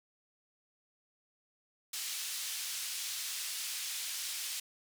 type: band-pass noise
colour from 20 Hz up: pink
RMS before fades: -39 dBFS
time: 1.93-4.6 s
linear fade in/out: 5 ms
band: 3400 to 13000 Hz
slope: 12 dB/octave
effects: none